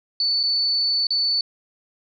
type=tone with dropouts; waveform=sine; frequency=4484 Hz; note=C#8; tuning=19 cents sharp; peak=-18 dBFS; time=0.2-1.41 s; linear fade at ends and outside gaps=2 ms; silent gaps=0.431-0.435 / 1.07-1.105 s; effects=none